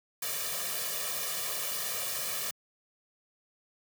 white noise with comb filter, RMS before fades -34 dBFS, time 0.22-2.51 s, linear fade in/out 5 ms, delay 1.7 ms, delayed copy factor +0.95, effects high-pass 150 Hz 12 dB/octave

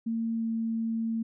sine tone with pitch glide, 227.5 to 226.2 Hz, A#3 to A3, -42 to +48 cents, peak -27 dBFS, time 0.06-1.23 s, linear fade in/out 10 ms, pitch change -10 cents, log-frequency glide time 0.37-0.43 s, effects none

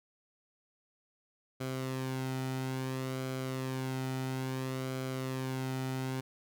sawtooth tone with flanger, 130.81 Hz, C3, in tune, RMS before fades -36 dBFS, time 1.6-6.21 s, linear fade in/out 10 ms, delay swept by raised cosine 1.1 to 1.83 ms, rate 0.59 Hz, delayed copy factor -0.5, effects none

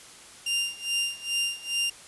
sawtooth tone with tremolo, 2794 Hz, F7, in tune, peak -20 dBFS, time 0.46-1.9 s, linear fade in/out 5 ms, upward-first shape sine, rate 2.4 Hz, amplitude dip 90%, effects white hiss -48 dBFS RMS until 2.07 s + resampled to 24000 Hz

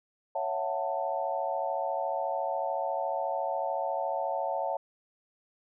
sine chord, F# minor seventh, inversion second, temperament just, 555 / 666 / 740 / 888 Hz, C#5 / E5 / F#5 / A5, +2 / +18 / 0 / +16 cents, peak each -34 dBFS, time 0.35-4.77 s, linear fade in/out 5 ms, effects none

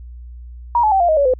sine tone with pitch steps, 951 / 857.1 / 772.5 / 696.2 / 627.4 / 565.5 / 509.6 Hz, A#5 / A5 / G5 / F5 / D#5 / C#5 / C5, +34 / -46 / -26 / -6 / +14 / +34 / -46 cents, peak -11 dBFS, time 0.75-1.338 s, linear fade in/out 2 ms, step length 84 ms, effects added 60 Hz sine -32 dBFS peak until 1.39 s

